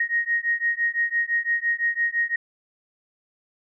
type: beating tone pair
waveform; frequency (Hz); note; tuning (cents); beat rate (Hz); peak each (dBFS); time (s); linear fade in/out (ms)
sine; 1869 / 1874.9; A#6 / A#6; +4 / +9; 5.9; -24; 0-2.36; 5
effects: none